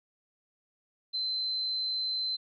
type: tone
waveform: sine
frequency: 4076 Hz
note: C8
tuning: 46 cents flat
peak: -29 dBFS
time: 1.13-2.37 s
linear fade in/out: 20 ms
effects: none